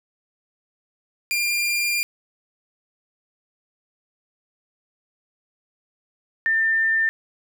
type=tone pair in turn; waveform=sawtooth / sine; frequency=2397 / 1795.7 Hz; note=D7 / A6; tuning=+35 / +35 cents; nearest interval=perfect fourth; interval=500 cents; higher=first; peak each=-17 dBFS; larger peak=neither; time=1.31-2.03 / 6.46-7.09 s; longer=first; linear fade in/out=0 ms; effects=none